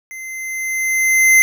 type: tone with level ramp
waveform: square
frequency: 2070 Hz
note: C7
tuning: 19 cents flat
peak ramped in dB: -30 to -7 dBFS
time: 0.11-1.42 s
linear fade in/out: 0 ms
effects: none